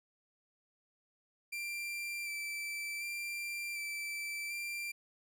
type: tone with vibrato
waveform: 40% pulse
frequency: 2349 Hz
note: D7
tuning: in tune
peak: -37 dBFS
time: 1.52-4.92 s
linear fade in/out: 10 ms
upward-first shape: square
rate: 0.67 Hz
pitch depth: 14 cents each way
effects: none